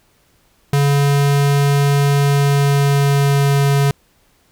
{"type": "tone with pitch glide", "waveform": "square", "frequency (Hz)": [141.7, 140.4], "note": ["C#3", "C#3"], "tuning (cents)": [38, 22], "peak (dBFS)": -12, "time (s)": [0.73, 3.91], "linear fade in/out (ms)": 2, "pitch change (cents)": -16, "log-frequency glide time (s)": [2.12, 3.62], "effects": ["pink hiss -57 dBFS RMS until 4.51 s"]}